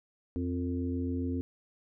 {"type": "harmonic tone with a mistuned harmonic", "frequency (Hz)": 87.3, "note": "F2", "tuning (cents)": 0, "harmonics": [1, 3, 4, 5], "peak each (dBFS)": [-34, -32, -41, -43], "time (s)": [0.36, 1.41], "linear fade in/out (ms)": 0, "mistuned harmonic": 5, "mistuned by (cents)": 48, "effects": []}